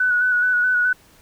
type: tone with vibrato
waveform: sine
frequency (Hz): 1480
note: F#6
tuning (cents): 0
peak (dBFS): -15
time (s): 0-0.93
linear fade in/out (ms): 5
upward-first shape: square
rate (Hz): 4.7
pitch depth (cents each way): 23
effects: pink hiss -52 dBFS RMS until 1.21 s